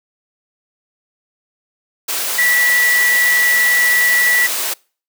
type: tone in noise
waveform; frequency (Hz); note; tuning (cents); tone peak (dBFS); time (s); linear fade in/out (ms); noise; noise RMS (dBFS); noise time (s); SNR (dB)
sine; 1952; B6; -21; -11; 2.38-4.47; 10; white; -20; 2.08-4.74; +6
effects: noise-tail reverb RT60 0.4 s tail -26 dB re dry + high-pass 400 Hz 12 dB/octave